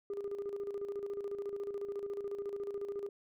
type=tone with tremolo; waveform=sine; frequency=403.2 Hz; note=G4; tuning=49 cents sharp; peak=-33 dBFS; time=0.1-3.09 s; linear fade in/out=2 ms; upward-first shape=square; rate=14 Hz; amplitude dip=60%; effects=tanh soft clip ceiling -33 dBFS